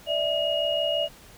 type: tone cluster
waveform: sine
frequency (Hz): 588 / 654 / 2873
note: D5 / E5 / F7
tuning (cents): +2 / -14 / +48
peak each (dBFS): -27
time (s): 0.06-1.09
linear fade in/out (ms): 50
effects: pink hiss -50 dBFS RMS until 1.37 s